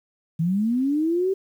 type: linear sweep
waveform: sine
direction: up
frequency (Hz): 156 to 392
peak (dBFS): -19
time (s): 0.39-1.34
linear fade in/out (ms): 10
effects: 9-bit